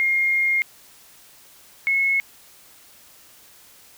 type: tone pair in turn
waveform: sine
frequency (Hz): 2131 / 2183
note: C7 / C#7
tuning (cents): +31 / -27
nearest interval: unison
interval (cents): 42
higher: second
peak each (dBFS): -17 / -17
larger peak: neither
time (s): 0-0.62 / 1.87-2.2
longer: first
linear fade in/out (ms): 0
effects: white hiss -50 dBFS RMS until 3.97 s